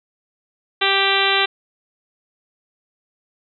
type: harmonic tone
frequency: 392 Hz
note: G4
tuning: in tune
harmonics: 1 / 2 / 3 / 4 / 5 / 6 / 7 / 8 / 9 / 10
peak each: -24 / -24 / -24 / -24 / -24 / -24 / -24 / -24 / -24 / -24 dBFS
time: 0.81-1.46 s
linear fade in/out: 10 ms
effects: none